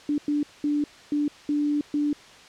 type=tone bursts at uneven times; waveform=sine; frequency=293.7 Hz; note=D4; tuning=in tune; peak=-21 dBFS; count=6; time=0.09-0.18 / 0.28-0.43 / 0.64-0.84 / 1.12-1.28 / 1.49-1.81 / 1.94-2.13 s; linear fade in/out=2 ms; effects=white hiss -48 dBFS RMS until 2.48 s + low-pass 5000 Hz 12 dB/octave